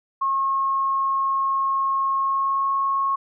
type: tone with pitch glide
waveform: sine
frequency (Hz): 1084 to 1092.8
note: C#6 to C#6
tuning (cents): -39 to -25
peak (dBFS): -19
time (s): 0.21-3.16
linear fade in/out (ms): 10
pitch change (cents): +14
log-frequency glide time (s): 2.18-2.69
effects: none